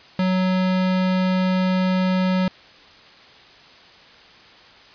square tone, 185.5 Hz, F#3, 5 cents sharp, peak -18 dBFS, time 0.19-2.48 s, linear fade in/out 2 ms, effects white hiss -47 dBFS RMS until 4.94 s + resampled to 11025 Hz

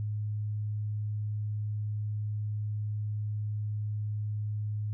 sine tone, 105.4 Hz, G#2, 26 cents sharp, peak -30 dBFS, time 0-4.93 s, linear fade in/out 0 ms, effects none

